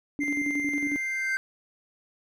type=tone with tremolo; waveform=sine; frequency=288.2 Hz; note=D4; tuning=33 cents flat; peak=-26 dBFS; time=0.19-0.96 s; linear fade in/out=0 ms; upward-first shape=square; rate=11 Hz; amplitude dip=60%
type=tone; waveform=triangle; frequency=2093 Hz; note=C7; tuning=in tune; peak=-26 dBFS; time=0.2-1.37 s; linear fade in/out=20 ms
type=tone with exponential growth; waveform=triangle; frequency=1561 Hz; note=G6; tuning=8 cents flat; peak=-23 dBFS; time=0.68-1.37 s; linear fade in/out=0 ms; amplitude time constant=150 ms
effects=none